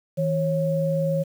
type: tone pair together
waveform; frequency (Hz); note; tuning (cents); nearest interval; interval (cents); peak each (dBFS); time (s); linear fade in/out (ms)
sine; 161.3 / 547.1; E3 / C#5; -37 / -23; octave + major sixth; 2114; -23 / -23; 0.17-1.24; 20
effects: 8-bit